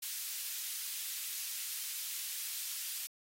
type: high-pass noise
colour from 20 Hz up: white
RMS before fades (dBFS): -40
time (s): 0.02-3.07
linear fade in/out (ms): 10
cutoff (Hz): 2600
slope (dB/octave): 12
effects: AAC 48 kbps